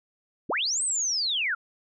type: linear two-way sweep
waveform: sine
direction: up then down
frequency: 106.4 to 8500 to 1298 Hz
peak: -24 dBFS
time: 0.49-1.55 s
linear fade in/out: 10 ms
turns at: 0.83 s
effects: none